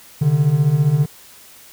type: beating tone pair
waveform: triangle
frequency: 134.8 / 149.8 Hz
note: C#3 / D3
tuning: -48 / +35 cents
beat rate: 15 Hz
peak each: -16 / -12 dBFS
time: 0.21-1.06 s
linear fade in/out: 10 ms
effects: white hiss -44 dBFS RMS until 1.72 s